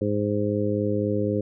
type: harmonic tone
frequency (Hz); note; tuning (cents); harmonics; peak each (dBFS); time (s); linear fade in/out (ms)
103.83; G#2; 0; 1 / 2 / 3 / 4 / 5; -28 / -28 / -28 / -28 / -28; 0.01-1.41; 5
effects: none